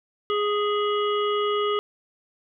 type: harmonic tone with a mistuned harmonic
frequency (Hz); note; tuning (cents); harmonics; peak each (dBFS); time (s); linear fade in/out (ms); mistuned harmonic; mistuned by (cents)
415.3; G#4; 0; 1 / 3 / 5 / 7 / 8; -23 / -26 / -38 / -33 / -37; 0.3-1.79; 0; 5; -29
effects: none

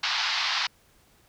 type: band-pass noise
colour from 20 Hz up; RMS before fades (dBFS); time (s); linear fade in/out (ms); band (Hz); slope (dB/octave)
white; -27; 0.03-0.67; 5; 780 to 5100; 48
effects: pink hiss -61 dBFS RMS until 1.28 s

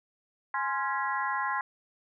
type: harmonic tone with a mistuned harmonic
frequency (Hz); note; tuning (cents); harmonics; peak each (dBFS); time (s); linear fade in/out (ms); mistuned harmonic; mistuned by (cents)
277.2; C#4; 0; 3 / 4 / 5 / 6 / 7; -34 / -31 / -37 / -35 / -37; 0.54-1.61; 2; 4; -98
effects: none

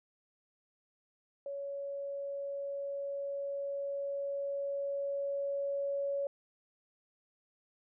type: tone with level ramp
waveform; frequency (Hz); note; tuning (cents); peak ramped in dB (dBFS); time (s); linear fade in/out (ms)
sine; 560; C#5; +18; -37 to -31; 1.46-6.27; 2
effects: none

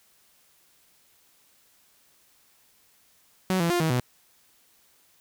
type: tone with pitch steps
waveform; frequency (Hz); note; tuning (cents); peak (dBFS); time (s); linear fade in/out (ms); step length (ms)
sawtooth; 186.7 / 169 / 350.9 / 160 / 124.3; F#3 / E3 / F4 / D#3 / B2; +16 / +43 / +8 / +49 / +12; -18; 3.5-4; 0; 100
effects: white hiss -62 dBFS RMS until 5.2 s

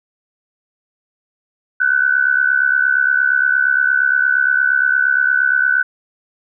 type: tone with amplitude modulation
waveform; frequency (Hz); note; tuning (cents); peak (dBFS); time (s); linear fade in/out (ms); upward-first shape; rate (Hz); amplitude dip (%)
sine; 1501; F#6; +24; -8; 1.8-5.83; 10; sine; 68.6; 80
effects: none

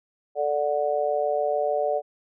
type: chord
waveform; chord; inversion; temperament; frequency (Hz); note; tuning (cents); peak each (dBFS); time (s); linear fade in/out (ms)
sine; D major; second; just; 440.5 / 587.3 / 734.2; A4 / D5 / F#5; +2 / 0 / -14; -28 / -24 / -27; 0.35-2.02; 50
effects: none

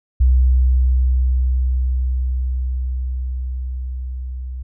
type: tone with level ramp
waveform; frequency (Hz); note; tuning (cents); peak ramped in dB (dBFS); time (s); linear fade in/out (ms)
sine; 63.5; B1; +49; -9 to -25; 0.2-4.63; 10
effects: none

